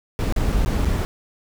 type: noise with dropouts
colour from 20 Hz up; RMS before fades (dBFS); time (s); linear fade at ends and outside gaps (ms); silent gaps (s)
brown; -20; 0.19-1.05; 0; 0.324-0.362 / 0.522-0.526 / 0.648-0.66 / 0.847-0.855
effects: none